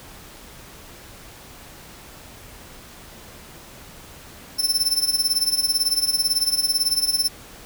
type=tone with tremolo; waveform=sawtooth; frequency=5320 Hz; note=E8; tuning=15 cents sharp; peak=-13 dBFS; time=4.58-7.29 s; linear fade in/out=20 ms; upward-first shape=sine; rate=18 Hz; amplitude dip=80%; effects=pink hiss -43 dBFS RMS until 7.65 s